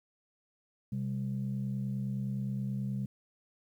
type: tone pair together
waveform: sine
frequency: 129.23 / 198.8 Hz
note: C3 / G3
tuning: -21 / +25 cents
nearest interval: perfect fifth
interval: 746 cents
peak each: -33 / -34 dBFS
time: 0.92-3.06 s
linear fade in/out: 5 ms
effects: tanh soft clip ceiling -26 dBFS + 11-bit